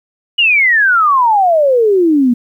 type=exponential sweep; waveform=sine; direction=down; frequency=2934 to 233.1 Hz; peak=-7 dBFS; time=0.38-2.34 s; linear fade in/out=10 ms; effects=8-bit